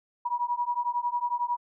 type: beating tone pair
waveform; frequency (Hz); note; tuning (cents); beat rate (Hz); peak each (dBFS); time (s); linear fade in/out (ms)
sine; 960 / 971; B5 / B5; -49 / -30; 11; -29; 0.25-1.57; 10
effects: none